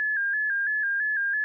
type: tone with vibrato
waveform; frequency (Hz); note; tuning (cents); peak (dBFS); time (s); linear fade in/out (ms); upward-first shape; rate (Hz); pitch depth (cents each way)
sine; 1661.2; G#6; 0; -23; 0-1.44; 0; square; 3; 56
effects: none